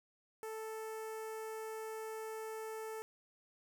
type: tone with notch filter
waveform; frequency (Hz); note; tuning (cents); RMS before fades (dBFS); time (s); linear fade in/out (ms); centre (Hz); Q
sawtooth; 440; A4; 0; -44; 0.43-3.02; 0; 3800; 0.76
effects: none